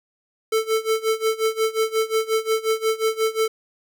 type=tone with tremolo; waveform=square; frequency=442 Hz; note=A4; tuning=8 cents sharp; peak=-17 dBFS; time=0.52-3.48 s; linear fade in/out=5 ms; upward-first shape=sine; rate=5.6 Hz; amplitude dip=90%; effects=none

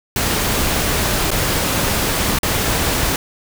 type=noise with dropouts; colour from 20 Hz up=pink; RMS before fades=-18 dBFS; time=0.16-3.16 s; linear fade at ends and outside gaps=2 ms; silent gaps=1.306-1.314 / 2.388-2.431 s; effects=none

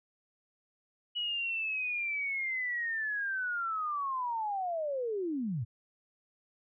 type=linear sweep; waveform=sine; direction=down; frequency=2935 to 99.6 Hz; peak=-31 dBFS; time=1.15-5.65 s; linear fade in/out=20 ms; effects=none

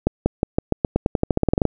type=accelerating click train; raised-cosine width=2 ms; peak=-3 dBFS; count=18; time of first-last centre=0.07-1.653 s; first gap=190 ms; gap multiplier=0.9; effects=none

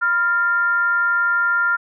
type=tone with frequency modulation; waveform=sine; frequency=1396.9 Hz; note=F6; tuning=in tune; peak=-15 dBFS; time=0.01-1.77 s; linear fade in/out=20 ms; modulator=406 Hz; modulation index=0.39; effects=none

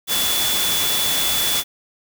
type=tone in noise; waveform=sine; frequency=3446 Hz; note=A7; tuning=37 cents flat; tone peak=-22 dBFS; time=0.07-1.64 s; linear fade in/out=50 ms; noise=white; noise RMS=-21 dBFS; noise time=0.07-1.64 s; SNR=-4 dB; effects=none

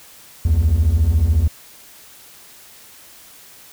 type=beating tone pair; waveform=triangle; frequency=69.3 / 83.3 Hz; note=C#2 / E2; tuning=0 / +19 cents; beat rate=14 Hz; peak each=-14 / -11 dBFS; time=0.45-1.48 s; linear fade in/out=5 ms; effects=tanh soft clip ceiling -7 dBFS + white hiss -44 dBFS RMS until 3.72 s

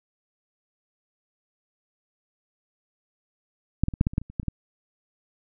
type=clicks; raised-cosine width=5 ms; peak=-7 / -12 / -21 / -6 / -10 / -24 / -9 / -26 / -29 / -13 / -27 / -13 dBFS; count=12; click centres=3.836 / 3.884 / 3.938 / 4.011 / 4.069 / 4.135 / 4.181 / 4.216 / 4.3 / 4.398 / 4.431 / 4.483 s; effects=none

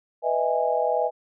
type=chord; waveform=sine; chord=E major seventh; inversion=second; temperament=just; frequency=494.4 / 618.1 / 659.3 / 824.1 Hz; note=B4 / D#5 / E5 / G#5; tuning=+2 / -12 / 0 / -14 cents; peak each=-26 dBFS; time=0.22-1.11 s; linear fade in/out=50 ms; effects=none

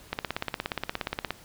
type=click train; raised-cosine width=0.3 ms; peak=-12 dBFS; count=21; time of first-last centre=0.13-1.306 s; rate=17 Hz; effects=pink hiss -52 dBFS RMS until 1.44 s

